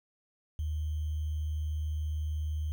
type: tone with sample-and-hold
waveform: sine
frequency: 76.9 Hz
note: D#2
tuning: 20 cents flat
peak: -30 dBFS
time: 0.59-2.72 s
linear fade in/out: 0 ms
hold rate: 3150 Hz
effects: none